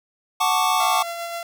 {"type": "chord", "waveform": "square", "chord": "D major seventh", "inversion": "first", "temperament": "equal", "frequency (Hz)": [740, 880, 1108.7, 1174.7], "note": ["F#5", "A5", "C#6", "D6"], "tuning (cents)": [0, 0, 0, 0], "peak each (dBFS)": -24, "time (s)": [0.4, 1.03], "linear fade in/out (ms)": 10}
{"type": "tone with tremolo", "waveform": "sawtooth", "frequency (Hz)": 682, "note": "F5", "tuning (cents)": -41, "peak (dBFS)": -23, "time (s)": [0.8, 1.43], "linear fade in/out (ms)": 2, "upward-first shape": "sine", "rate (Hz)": 7.6, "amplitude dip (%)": 30}
{"effects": []}